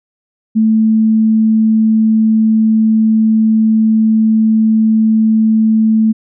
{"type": "tone", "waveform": "sine", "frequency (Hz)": 220, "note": "A3", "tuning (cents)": 0, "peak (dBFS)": -7, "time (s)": [0.55, 6.13], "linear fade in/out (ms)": 20, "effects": []}